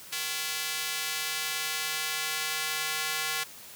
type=tone with high-pass filter sweep; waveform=square; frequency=155.2 Hz; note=D#3; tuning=4 cents flat; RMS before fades=-32 dBFS; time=0.12-3.44 s; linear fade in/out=10 ms; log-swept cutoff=2600 to 1700 Hz; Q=0.75; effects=white hiss -47 dBFS RMS until 3.75 s + high-pass 60 Hz 12 dB/octave